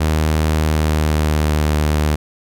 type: tone with pitch glide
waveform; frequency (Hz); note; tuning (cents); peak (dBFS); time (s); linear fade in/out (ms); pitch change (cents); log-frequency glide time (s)
sawtooth; 77.78 to 75.7; D#2 to D#2; 0 to -47; -10; 0-2.16; 10; -47; 0.56-1.71
effects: none